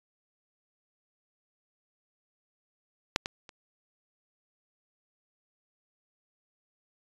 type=clicks; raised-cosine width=0.2 ms; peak=-6 / -15 / -29 dBFS; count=3; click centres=3.161 / 3.259 / 3.492 s; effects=resampled to 24000 Hz

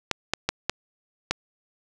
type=clicks; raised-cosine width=0.2 ms; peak=-5 dBFS; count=5; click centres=0.113 / 0.336 / 0.49 / 0.696 / 1.31 s; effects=none

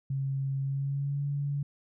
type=tone with pitch glide; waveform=sine; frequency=136.1 to 142.45 Hz; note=C#3 to C#3; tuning=-31 to +48 cents; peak=-28 dBFS; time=0.1-1.63 s; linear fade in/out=5 ms; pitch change=+79 cents; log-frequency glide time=0.6-1.24 s; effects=none

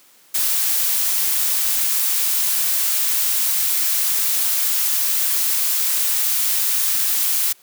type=noise with high-pass filter sweep; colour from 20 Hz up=blue; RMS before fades=-19 dBFS; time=0.34-7.53 s; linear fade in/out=10 ms; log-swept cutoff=490 to 890 Hz; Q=0.81; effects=white hiss -52 dBFS RMS until 7.62 s + high-pass 150 Hz 12 dB/octave

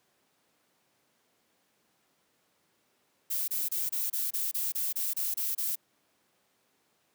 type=noise bursts; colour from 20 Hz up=violet; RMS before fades=-31 dBFS; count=12; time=3.3-5.757 s; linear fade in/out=10 ms; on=180 ms; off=27 ms; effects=pink hiss -71 dBFS RMS until 7.14 s + high-pass 200 Hz 12 dB/octave

